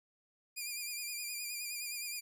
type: tone with vibrato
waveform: 10% pulse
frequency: 2410 Hz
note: D7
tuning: 44 cents sharp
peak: -30 dBFS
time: 0.56-2.21 s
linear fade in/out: 20 ms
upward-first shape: sine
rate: 9.6 Hz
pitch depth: 45 cents each way
effects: none